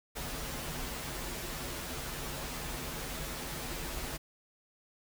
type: noise with comb filter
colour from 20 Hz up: pink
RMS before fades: -39 dBFS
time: 0.15-4.18 s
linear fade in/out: 20 ms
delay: 10 ms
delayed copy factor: -0.75
effects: none